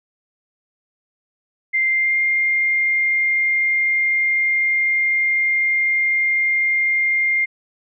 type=tone with pitch glide; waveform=sine; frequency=2093 to 2112 Hz; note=C7 to C7; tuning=0 to +16 cents; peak=-15 dBFS; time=1.73-7.46 s; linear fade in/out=20 ms; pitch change=+16 cents; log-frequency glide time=1.89-2.18 s; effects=none